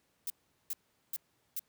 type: noise bursts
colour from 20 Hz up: violet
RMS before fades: -36 dBFS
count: 4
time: 0.27-1.594 s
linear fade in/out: 2 ms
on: 31 ms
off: 400 ms
effects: pink hiss -74 dBFS RMS until 1.68 s + high-pass 80 Hz 12 dB/octave